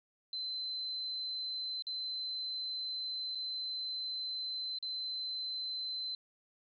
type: tone with dropouts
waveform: sine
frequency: 4063 Hz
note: B7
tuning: 48 cents sharp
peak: -36 dBFS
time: 0.33-6.15 s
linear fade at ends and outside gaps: 2 ms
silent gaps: 1.823-1.868 / 3.35-3.354 / 4.787-4.826 s
effects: none